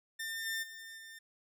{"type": "tone with level steps", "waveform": "sawtooth", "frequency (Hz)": 1801, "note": "A6", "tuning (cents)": 40, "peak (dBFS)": [-34, -31, -43, -45], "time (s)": [0.19, 1.19], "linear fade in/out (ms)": 10, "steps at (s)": [0.45, 0.62, 0.97], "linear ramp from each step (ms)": 20, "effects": []}